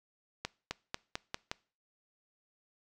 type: accelerating click train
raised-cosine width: 0.2 ms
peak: -17 dBFS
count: 6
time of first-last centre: 0.45-1.515 s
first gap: 260 ms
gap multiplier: 0.9
effects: noise-tail reverb RT60 0.4 s tail -23 dB re dry